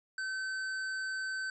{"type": "tone with tanh clipping", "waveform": "sine", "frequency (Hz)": 1535, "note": "G6", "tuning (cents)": -37, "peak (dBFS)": -36, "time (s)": [0.18, 1.5], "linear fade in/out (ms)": 2, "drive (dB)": 13, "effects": ["resampled to 22050 Hz"]}